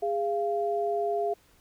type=tone pair together; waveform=sine; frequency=410.3 / 690 Hz; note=G#4 / F5; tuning=-21 / -21 cents; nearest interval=major sixth; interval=900 cents; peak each=-28 dBFS; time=0.02-1.34 s; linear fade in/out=10 ms; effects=pink hiss -62 dBFS RMS until 1.6 s